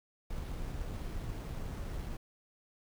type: noise with sample-and-hold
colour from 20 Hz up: brown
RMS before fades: -39 dBFS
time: 0.3-2.17 s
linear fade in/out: 5 ms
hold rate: 7350 Hz
effects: none